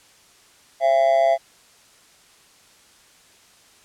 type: tone with amplitude modulation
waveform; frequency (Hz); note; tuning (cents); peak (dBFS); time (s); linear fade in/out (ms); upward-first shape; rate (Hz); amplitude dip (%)
triangle; 673; E5; +36; -9; 0.8-1.38; 50; sine; 134; 75
effects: white hiss -53 dBFS RMS until 3.84 s + low-pass 9000 Hz 12 dB/octave